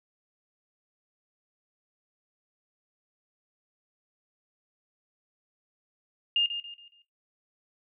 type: tone with echo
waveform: sine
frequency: 2821 Hz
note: F7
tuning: 17 cents sharp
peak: -21 dBFS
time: 6.36-6.46 s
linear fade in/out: 2 ms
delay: 140 ms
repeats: 4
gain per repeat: -9 dB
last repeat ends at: 7.02 s
effects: noise-tail reverb RT60 0.2 s tail -17 dB re dry